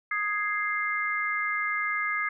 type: chord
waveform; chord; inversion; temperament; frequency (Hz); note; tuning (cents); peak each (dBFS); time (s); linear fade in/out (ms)
sine; Ab major; second; equal; 1244.5 / 1661.2 / 2093; Eb6 / Ab6 / C7; 0 / 0 / 0; -31 / -31 / -29; 0.11-2.29; 5
effects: none